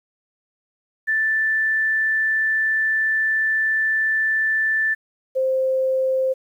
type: tone pair in turn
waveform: sine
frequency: 1763 / 524.1 Hz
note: A6 / C5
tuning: +3 / +3 cents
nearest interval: octave + major sixth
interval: 2100 cents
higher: first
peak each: -17 dBFS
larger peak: neither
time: 1.07-4.95 / 5.35-6.34 s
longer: first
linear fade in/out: 20 ms
effects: 9-bit